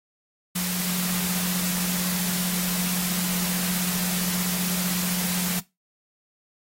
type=tone in noise; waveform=sine; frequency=180 Hz; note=F#3; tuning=47 cents flat; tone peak=-26 dBFS; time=0.55-5.6 s; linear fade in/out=10 ms; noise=white; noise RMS=-28 dBFS; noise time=0.55-5.6 s; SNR=-1 dB; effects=noise-tail reverb RT60 0.2 s tail -18 dB re dry + AAC 48 kbps